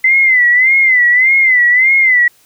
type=tone with vibrato; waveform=sine; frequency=2038 Hz; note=C7; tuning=46 cents flat; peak=-6 dBFS; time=0.04-2.28 s; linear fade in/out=5 ms; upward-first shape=sine; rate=1.7 Hz; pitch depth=100 cents each way; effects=white hiss -50 dBFS RMS until 2.45 s